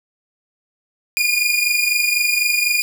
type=tone pair together; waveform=sawtooth; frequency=2418 / 2442 Hz; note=D7 / D#7; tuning=+50 / -33 cents; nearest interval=unison; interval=17 cents; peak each=-15 dBFS; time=1.17-2.82 s; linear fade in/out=0 ms; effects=none